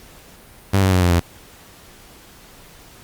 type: tone with pitch steps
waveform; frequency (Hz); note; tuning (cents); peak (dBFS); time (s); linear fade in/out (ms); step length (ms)
sawtooth; 98 / 94.77 / 91.65 / 88.63 / 85.71; G2 / F#2 / F#2 / F2 / F2; 0 / +42 / -16 / +26 / -32; -9; 0.73-1.2; 10; 94
effects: pink hiss -45 dBFS RMS until 3.03 s + Opus 48 kbps